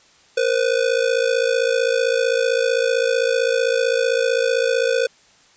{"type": "ring-modulated tone", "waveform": "square", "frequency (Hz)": 497, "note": "B4", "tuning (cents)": 11, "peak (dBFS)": -14, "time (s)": [0.37, 5.07], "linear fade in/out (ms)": 5, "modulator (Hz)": 27.8, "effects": ["white hiss -53 dBFS RMS until 5.56 s", "resampled to 16000 Hz"]}